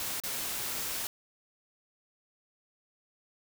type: noise with dropouts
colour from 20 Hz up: white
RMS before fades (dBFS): -35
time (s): 0-1.07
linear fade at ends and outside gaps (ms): 1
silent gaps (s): 0.201-0.236
effects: none